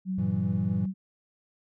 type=tone with pitch glide; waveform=sine; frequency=187.4 to 189.69 Hz; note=F#3 to F#3; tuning=+22 to +43 cents; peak=-27 dBFS; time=0.05-0.94 s; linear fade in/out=50 ms; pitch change=+21 cents; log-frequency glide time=0.16-0.81 s
type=chord; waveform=triangle; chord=E diminished; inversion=first; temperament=equal; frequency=98 / 116.54 / 164.81 Hz; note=G2 / Bb2 / E3; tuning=0 / 0 / 0 cents; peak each=-30 / -30 / -30 dBFS; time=0.18-0.86 s; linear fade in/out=5 ms
effects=none